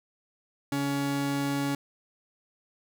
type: tone pair together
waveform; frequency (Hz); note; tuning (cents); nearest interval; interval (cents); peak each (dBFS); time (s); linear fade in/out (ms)
45% pulse; 140.45 / 280.9; C#3 / C#4; +23 / +23; octave; 1200; -33 / -28; 0.72-1.75; 2
effects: none